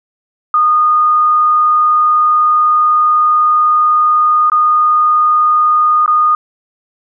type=tone with dropouts; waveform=sine; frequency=1228 Hz; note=D#6; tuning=23 cents flat; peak=-7 dBFS; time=0.54-6.35 s; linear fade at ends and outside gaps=2 ms; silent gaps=4.499-4.518 / 6.061-6.078 s; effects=none